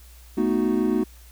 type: chord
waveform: triangle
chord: B dominant seventh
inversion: third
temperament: equal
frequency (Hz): 220 / 246.9 / 311.1 / 370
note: A3 / B3 / D#4 / F#4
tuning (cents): 0 / 0 / 0 / 0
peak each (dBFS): -23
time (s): 0.37-1.04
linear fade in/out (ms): 10
effects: added 60 Hz sine -45 dBFS peak until 1.31 s + white hiss -53 dBFS RMS until 1.31 s